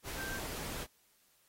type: tone in noise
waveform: sine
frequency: 1568 Hz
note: G6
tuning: in tune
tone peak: -40 dBFS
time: 0.16-0.41 s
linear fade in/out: 50 ms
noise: pink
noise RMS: -42 dBFS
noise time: 0.03-0.87 s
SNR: -1 dB
effects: white hiss -70 dBFS RMS until 1.48 s + AAC 48 kbps